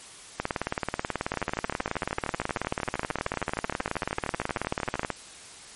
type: two click trains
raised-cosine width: 0.5 ms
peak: -14 / -11 dBFS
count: 49 / 88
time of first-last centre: 1.34-5.032 / 0.4-5.103 s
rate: 13 / 18.5 Hz
effects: white hiss -46 dBFS RMS until 5.75 s + MP3 48 kbps